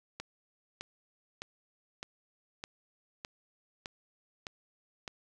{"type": "click train", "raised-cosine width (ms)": 0.2, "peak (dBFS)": -22, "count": 9, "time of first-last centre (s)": [0.2, 5.078], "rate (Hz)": 1.64, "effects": []}